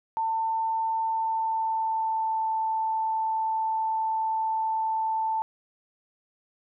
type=tone with pitch glide; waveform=sine; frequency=895 to 884.7 Hz; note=A5 to A5; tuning=+29 to +9 cents; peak=-24 dBFS; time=0.17-5.42 s; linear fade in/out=0 ms; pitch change=-20 cents; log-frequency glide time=1.03-2.49 s; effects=none